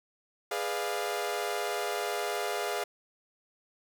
sawtooth chord, G# diminished seventh, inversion none, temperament equal with one note detuned, 415.3 / 493.9 / 595.2 / 698.5 Hz, G#4 / B4 / D5 / F5, 0 / 0 / +23 / 0 cents, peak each -31 / -34 / -34 / -31 dBFS, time 0.51-2.84 s, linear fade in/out 5 ms, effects none

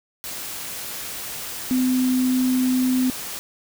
sine tone in noise, 255.1 Hz, C4, 44 cents flat, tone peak -17 dBFS, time 1.71-3.1 s, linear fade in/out 0 ms, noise white, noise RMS -32 dBFS, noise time 0.24-3.39 s, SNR +12 dB, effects none

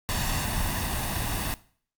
pink noise with comb filter, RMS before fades -28 dBFS, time 0.09-1.54 s, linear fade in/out 0 ms, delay 1.1 ms, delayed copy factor +0.6, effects noise-tail reverb RT60 0.5 s tail -19 dB re dry + Opus 48 kbps

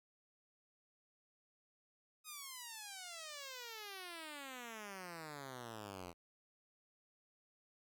5% pulse exponential sweep, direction down, 1267 to 84.3 Hz, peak -36 dBFS, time 2.24-6.14 s, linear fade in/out 50 ms, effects none

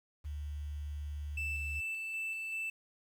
sine tone, 73.42 Hz, D2, in tune, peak -37 dBFS, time 0.24-1.81 s, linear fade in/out 20 ms
triangle tone with tremolo, 2648 Hz, E7, 7 cents sharp, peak -33 dBFS, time 1.37-2.7 s, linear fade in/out 5 ms, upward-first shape square, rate 2.6 Hz, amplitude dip 25%
effects tanh soft clip ceiling -26 dBFS + 10-bit

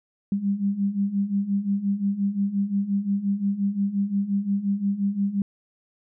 sine beating tone pair, 196 / 201.7 Hz, G3 / G3, 0 / +50 cents, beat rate 5.7 Hz, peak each -27 / -23 dBFS, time 0.32-5.42 s, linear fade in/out 2 ms, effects none

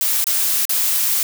blue noise with dropouts, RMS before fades -18 dBFS, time 0.01-1.23 s, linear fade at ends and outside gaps 1 ms, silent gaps 0.242-0.268 / 0.653-0.694 s, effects none

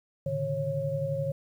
sine tone cluster, 111.1 / 140 / 151.6 / 547 Hz, A2 / C#3 / D#3 / C#5, +17 / +18 / -45 / -23 cents, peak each -38 / -35 / -33 / -30 dBFS, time 0.26-1.32 s, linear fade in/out 5 ms, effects 10-bit

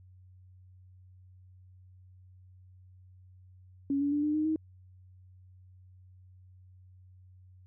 sine tone with pitch steps, 278.9 / 285.7 / 292.8 / 300 / 307.3 / 314.9 Hz, C#4 / D4 / D4 / D4 / D#4 / D#4, +11 / -48 / -5 / +37 / -21 / +21 cents, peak -26 dBFS, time 3.9-4.56 s, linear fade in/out 2 ms, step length 110 ms, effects added 92 Hz sine -53 dBFS peak until 7.66 s

